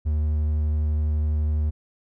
triangle tone, 76 Hz, D#2, 40 cents flat, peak -18 dBFS, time 0.05-1.71 s, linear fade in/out 20 ms, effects none

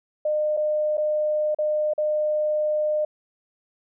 sine tone with dropouts, 607 Hz, D#5, 43 cents flat, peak -20 dBFS, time 0.25-3.05 s, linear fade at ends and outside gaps 5 ms, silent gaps 0.568-0.572 / 0.972-0.978 / 1.547-1.586 / 1.936-1.979 s, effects none

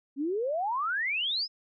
sine exponential sweep, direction up, 263.1 to 5274 Hz, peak -27 dBFS, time 0.16-1.48 s, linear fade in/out 50 ms, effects none

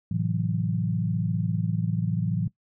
sine chord, F# half-diminished seventh, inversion first, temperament equal, 110 / 130.81 / 164.81 / 185 Hz, A2 / C3 / E3 / F#3, 0 / 0 / 0 / 0 cents, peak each -28 / -33 / -27 / -30 dBFS, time 0.11-2.48 s, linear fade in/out 5 ms, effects noise-tail reverb RT60 0.1 s tail -18 dB re dry

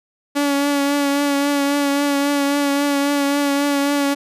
sawtooth tone with vibrato, 283.8 Hz, C#4, 41 cents sharp, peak -12 dBFS, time 0.35-4.15 s, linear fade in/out 20 ms, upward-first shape triangle, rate 3.7 Hz, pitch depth 30 cents each way, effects resampled to 32000 Hz

